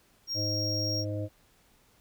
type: tone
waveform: triangle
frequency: 5580 Hz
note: F8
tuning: 2 cents flat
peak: -29 dBFS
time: 0.27-1.05 s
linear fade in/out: 50 ms
type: harmonic tone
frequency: 103.83 Hz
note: G#2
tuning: in tune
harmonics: 1 / 3 / 5 / 6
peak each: -32 / -37 / -39 / -40 dBFS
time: 0.34-1.29 s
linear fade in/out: 50 ms
effects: pink hiss -64 dBFS RMS until 2 s